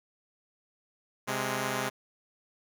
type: tone pair together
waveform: 5% pulse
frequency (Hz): 130.5 / 207.2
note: C3 / G#3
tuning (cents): -4 / -4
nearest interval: minor sixth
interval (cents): 800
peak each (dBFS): -21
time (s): 1.27-1.9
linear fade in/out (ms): 20
effects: none